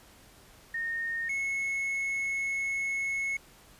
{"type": "tone pair in turn", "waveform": ["sine", "triangle"], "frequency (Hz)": [1840, 2188], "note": ["A#6", "C#7"], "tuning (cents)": [-23, -23], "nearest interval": "minor third", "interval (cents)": 300, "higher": "second", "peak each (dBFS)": [-30, -27], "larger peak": "second", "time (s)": [[0.74, 1.29], [1.29, 3.37]], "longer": "second", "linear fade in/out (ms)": 5, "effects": ["pink hiss -56 dBFS RMS until 3.79 s", "resampled to 32000 Hz"]}